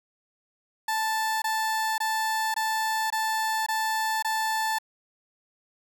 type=tone bursts; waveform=30% pulse; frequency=880 Hz; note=A5; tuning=in tune; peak=-22 dBFS; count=7; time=0.88-4.786 s; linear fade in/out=5 ms; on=540 ms; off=21 ms; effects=none